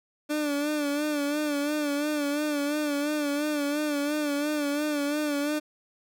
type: tone with vibrato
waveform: 30% pulse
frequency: 293.7 Hz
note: D4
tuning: in tune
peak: -23 dBFS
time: 0.29-5.6 s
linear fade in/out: 20 ms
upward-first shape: sine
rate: 2.9 Hz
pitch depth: 56 cents each way
effects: none